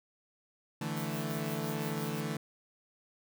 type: chord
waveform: sawtooth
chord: D suspended second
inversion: none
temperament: equal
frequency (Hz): 146.83 / 164.81 / 220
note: D3 / E3 / A3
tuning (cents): 0 / 0 / 0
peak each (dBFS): -34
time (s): 0.81-2.37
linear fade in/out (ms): 5
type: noise with tremolo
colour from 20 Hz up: violet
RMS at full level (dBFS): -44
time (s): 0.96-2.21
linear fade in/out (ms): 10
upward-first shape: triangle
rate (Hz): 5.8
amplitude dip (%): 80
effects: none